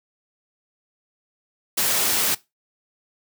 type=noise; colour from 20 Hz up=white; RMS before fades=-21 dBFS; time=1.77-2.35 s; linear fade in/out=10 ms; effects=noise-tail reverb RT60 0.2 s tail -19 dB re dry + high-pass 100 Hz 12 dB/octave